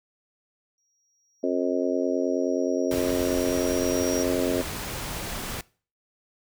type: tone with exponential growth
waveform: triangle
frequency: 5680 Hz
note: F8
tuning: 28 cents sharp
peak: -31 dBFS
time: 0.78-4.23 s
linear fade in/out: 1 ms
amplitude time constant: 750 ms
type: harmonic tone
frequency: 89.5 Hz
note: F2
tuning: 43 cents sharp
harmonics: 3 / 4 / 5 / 6 / 7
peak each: -27 / -28 / -29 / -30 / -30 dBFS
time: 1.43-4.62 s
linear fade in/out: 10 ms
type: noise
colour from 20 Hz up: pink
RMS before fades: -33 dBFS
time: 2.91-5.61 s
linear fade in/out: 2 ms
effects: noise-tail reverb RT60 0.4 s tail -22 dB re dry